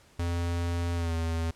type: tone with pitch glide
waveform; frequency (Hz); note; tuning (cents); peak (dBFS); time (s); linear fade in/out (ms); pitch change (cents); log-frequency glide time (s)
square; 85.9 to 82.35; F2 to E2; -28 to -1; -28; 0.19-1.51; 5; -73; 0.95-1.14
effects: pink hiss -59 dBFS RMS until 1.55 s + low-pass 10000 Hz 12 dB/octave